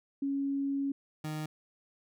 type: tone pair in turn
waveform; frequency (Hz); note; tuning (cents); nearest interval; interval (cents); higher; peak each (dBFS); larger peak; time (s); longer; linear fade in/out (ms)
sine / 30% pulse; 277.2 / 154.1; C#4 / D#3; 0 / -16; minor seventh; 1016; first; -29 / -32; first; 0.22-0.92 / 1.24-1.46; first; 5
effects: none